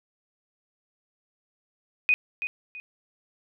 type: tone with echo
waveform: sine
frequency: 2489 Hz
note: D#7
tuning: in tune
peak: -17 dBFS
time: 2.09-2.14 s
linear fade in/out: 0 ms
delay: 330 ms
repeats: 2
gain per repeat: -10 dB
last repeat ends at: 2.8 s
effects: none